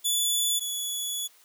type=tone pair in turn; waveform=15% pulse; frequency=3454 / 3406 Hz; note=A7 / G#7; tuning=-33 / +43 cents; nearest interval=unison; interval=24 cents; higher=first; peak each=-16 / -22 dBFS; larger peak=first; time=0.04-0.6 / 0.6-1.28 s; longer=second; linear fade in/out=20 ms; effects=white hiss -58 dBFS RMS until 1.44 s + high-pass 400 Hz 12 dB/octave